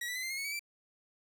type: tone with pitch steps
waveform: sawtooth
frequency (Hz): 1917 / 1972 / 2029 / 2087 / 2147 / 2208 / 2272 / 2337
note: A#6 / B6 / B6 / C7 / C7 / C#7 / C#7 / D7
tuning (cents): +48 / -3 / +46 / -5 / +44 / -7 / +42 / -9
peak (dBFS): -32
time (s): 0.01-0.594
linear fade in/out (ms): 5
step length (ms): 73
effects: none